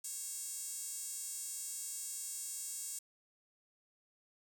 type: tone with high-pass filter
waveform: sawtooth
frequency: 549 Hz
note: C#5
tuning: 17 cents flat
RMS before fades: -43 dBFS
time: 0.04-2.99 s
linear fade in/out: 5 ms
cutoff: 7800 Hz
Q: 3.2
effects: none